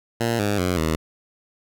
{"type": "tone with pitch steps", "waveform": "10% pulse", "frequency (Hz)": [116.54, 102.63, 90.39, 79.6], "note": ["A#2", "G#2", "F#2", "D#2"], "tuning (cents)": [0, -20, -40, 40], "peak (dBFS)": -12, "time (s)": [0.2, 0.96], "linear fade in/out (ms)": 10, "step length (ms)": 190, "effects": []}